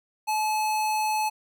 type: tone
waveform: square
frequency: 860 Hz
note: A5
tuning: 40 cents flat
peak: -24 dBFS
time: 0.27-1.3 s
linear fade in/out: 20 ms
effects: none